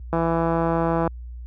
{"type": "click train", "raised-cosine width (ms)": 1, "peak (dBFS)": -9, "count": 158, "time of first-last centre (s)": [0.13, 1.076], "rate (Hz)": 166, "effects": ["added 60 Hz sine -30 dBFS peak until 1.46 s", "high-pass 60 Hz 12 dB/octave"]}